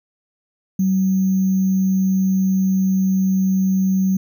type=tone with sample-and-hold; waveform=sine; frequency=189.8 Hz; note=F#3; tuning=44 cents sharp; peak=-14 dBFS; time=0.79-4.17 s; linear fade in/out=5 ms; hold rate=6300 Hz; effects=none